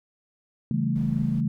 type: chord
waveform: sine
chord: A dominant seventh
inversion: first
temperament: equal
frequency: 138.59 / 164.81 / 196 / 220 Hz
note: C#3 / E3 / G3 / A3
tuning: 0 / 0 / 0 / 0 cents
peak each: -27 / -28 / -31 / -26 dBFS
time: 0.71-1.48 s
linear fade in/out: 2 ms
type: noise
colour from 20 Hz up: brown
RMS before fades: -43 dBFS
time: 0.95-1.41 s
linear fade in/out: 10 ms
effects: none